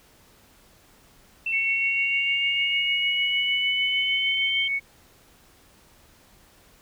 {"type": "exponential sweep", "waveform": "sine", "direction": "up", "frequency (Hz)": [2680, 3136], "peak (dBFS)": -24, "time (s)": [1.46, 4.68], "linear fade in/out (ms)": 5}
{"type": "tone with tremolo", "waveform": "sine", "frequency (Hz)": 2217, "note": "C#7", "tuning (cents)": 0, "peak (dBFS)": -22, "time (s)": [1.52, 4.8], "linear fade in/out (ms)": 20, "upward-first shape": "sine", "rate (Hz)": 6.6, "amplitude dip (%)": 40}
{"effects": ["pink hiss -56 dBFS RMS until 6.81 s"]}